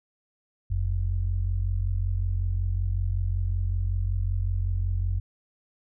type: tone pair together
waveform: sine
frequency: 45.76 / 91.1 Hz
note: F#1 / F#2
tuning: -18 / -26 cents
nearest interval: octave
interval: 1192 cents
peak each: -26 dBFS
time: 0.7-5.2 s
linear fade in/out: 10 ms
effects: none